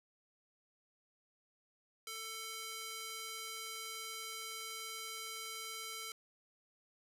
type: tone with high-pass filter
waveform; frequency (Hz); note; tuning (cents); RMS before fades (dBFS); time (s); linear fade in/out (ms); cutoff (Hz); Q
square; 444.7; A4; +18; -45; 2.07-6.12; 2; 1800; 0.54
effects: resampled to 32000 Hz + 11-bit